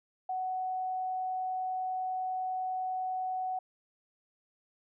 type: tone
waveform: sine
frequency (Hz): 745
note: F#5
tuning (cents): +12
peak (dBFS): -31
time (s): 0.29-3.59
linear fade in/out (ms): 5
effects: none